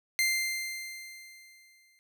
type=tone with exponential decay; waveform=sawtooth; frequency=2090 Hz; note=C7; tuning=2 cents flat; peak=-20 dBFS; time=0.19-1.99 s; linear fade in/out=0 ms; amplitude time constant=390 ms; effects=none